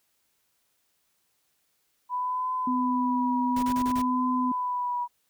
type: tone with vibrato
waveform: sine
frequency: 990 Hz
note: B5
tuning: 4 cents sharp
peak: -26 dBFS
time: 2.09-5.08 s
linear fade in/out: 50 ms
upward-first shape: triangle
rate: 0.57 Hz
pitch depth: 46 cents each way
type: tone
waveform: sine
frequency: 252.9 Hz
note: B3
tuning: 41 cents sharp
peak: -25 dBFS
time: 2.67-4.52 s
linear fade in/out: 5 ms
type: noise bursts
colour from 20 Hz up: pink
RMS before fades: -38 dBFS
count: 5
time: 3.56-4.02 s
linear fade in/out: 5 ms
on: 68 ms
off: 30 ms
effects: white hiss -72 dBFS RMS until 5.29 s